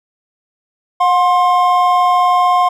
triangle tone pair together, 722.5 / 1056 Hz, F#5 / C6, -41 / +16 cents, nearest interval perfect fifth, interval 657 cents, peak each -10 dBFS, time 1-2.69 s, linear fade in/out 10 ms, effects none

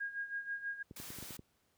sine tone with tremolo, 1630 Hz, G#6, 33 cents flat, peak -35 dBFS, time 0-0.83 s, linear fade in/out 10 ms, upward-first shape sine, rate 6.2 Hz, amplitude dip 75%
clicks, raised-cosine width 3 ms, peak -35 dBFS, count 7, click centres 0.911 / 1 / 1.104 / 1.186 / 1.226 / 1.307 / 1.393 s
white noise, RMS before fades -48 dBFS, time 0.96-1.37 s, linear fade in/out 5 ms
effects pink hiss -75 dBFS RMS until 1.77 s + high-pass 60 Hz 12 dB/octave

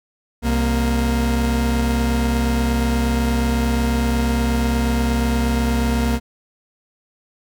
40% pulse tone pair together, 65.41 / 233.3 Hz, C2 / A#3, 0 / +2 cents, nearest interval octave + minor seventh, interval 2202 cents, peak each -18 / -19 dBFS, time 0.42-6.2 s, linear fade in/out 50 ms, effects none

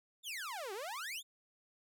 sawtooth exponential two-way sweep, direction down then up, 3729 to 370 to 3729 Hz, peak -37 dBFS, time 0.23-1.23 s, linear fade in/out 50 ms, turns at 0.73 s, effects none

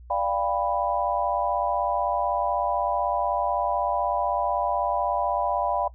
sine chord, G dominant seventh, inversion second, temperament equal with one note detuned, 587.3 / 698.5 / 794.5 / 987.8 Hz, D5 / F5 / G5 / B5, 0 / 0 / +23 / 0 cents, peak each -28 dBFS, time 0.1-5.88 s, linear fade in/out 5 ms, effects noise-tail reverb RT60 0.1 s tail -18 dB re dry + added 60 Hz sine -43 dBFS peak until 5.94 s

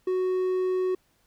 triangle tone with hard clipping, 370 Hz, F#4, in tune, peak -24 dBFS, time 0.07-0.95 s, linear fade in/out 5 ms, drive 6 dB, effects pink hiss -67 dBFS RMS until 1.26 s

